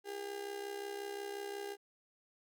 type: tone with amplitude modulation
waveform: 35% pulse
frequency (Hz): 403.5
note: G#4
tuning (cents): -50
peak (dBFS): -36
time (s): 0.04-1.77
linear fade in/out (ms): 50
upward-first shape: sine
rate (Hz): 65.6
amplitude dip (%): 65
effects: none